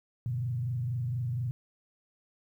sine tone with frequency modulation, 121.9 Hz, B2, 22 cents flat, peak -29 dBFS, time 0.26-1.51 s, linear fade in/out 0 ms, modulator 24.2 Hz, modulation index 0.65, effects 11-bit

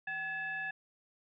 sine tone with frequency modulation, 1701 Hz, G#6, 41 cents sharp, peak -35 dBFS, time 0.07-0.71 s, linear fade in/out 5 ms, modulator 931 Hz, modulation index 0.68, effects none

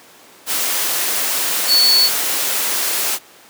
sine tone in noise, 4435 Hz, C#8, in tune, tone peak -10 dBFS, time 1.67-2.1 s, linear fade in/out 50 ms, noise white, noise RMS -19 dBFS, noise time 0.46-3.19 s, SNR +6 dB, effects pink hiss -44 dBFS RMS until 3.49 s + high-pass 300 Hz 12 dB/octave

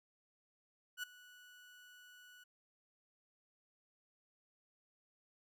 30% pulse tone with ADSR envelope, 1474 Hz, F#6, 7 cents flat, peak -35 dBFS, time 0.97-2.44 s, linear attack 62 ms, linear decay 8 ms, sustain -20 dB, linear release 9 ms, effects none

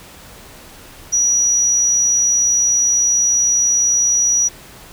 sine tone, 5820 Hz, F#8, 29 cents flat, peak -11 dBFS, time 1.12-4.49 s, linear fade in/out 20 ms, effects tanh soft clip ceiling -7 dBFS + pink hiss -40 dBFS RMS until 4.92 s

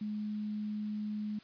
sine tone, 211 Hz, G#3, 28 cents sharp, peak -34 dBFS, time 0.01-1.39 s, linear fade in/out 5 ms, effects white hiss -59 dBFS RMS until 1.43 s + resampled to 11025 Hz

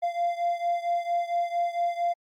triangle beating tone pair, 691 / 695.4 Hz, F5 / F5, -19 / -8 cents, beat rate 4.4 Hz, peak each -24 / -27 dBFS, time 0.02-2.14 s, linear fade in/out 20 ms, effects tanh soft clip ceiling -16 dBFS + Opus 48 kbps

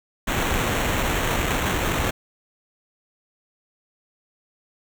pink noise with sample-and-hold, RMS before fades -23 dBFS, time 0.27-2.11 s, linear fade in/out 10 ms, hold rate 4900 Hz, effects none

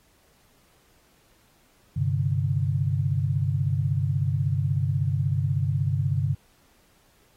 sine chord, G suspended fourth, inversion none, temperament just, 98 / 130.67 / 147 Hz, G2 / C3 / D3, 0 / -2 / +2 cents, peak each -26 dBFS, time 1.96-6.35 s, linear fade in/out 10 ms, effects pink hiss -62 dBFS RMS until 7.36 s + AAC 48 kbps

